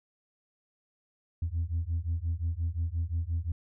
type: beating tone pair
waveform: sine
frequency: 80.8 / 86.5 Hz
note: E2 / F2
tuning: -34 / -16 cents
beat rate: 5.7 Hz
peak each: -30 dBFS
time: 1.42-3.52 s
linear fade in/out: 5 ms
effects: tanh soft clip ceiling -24 dBFS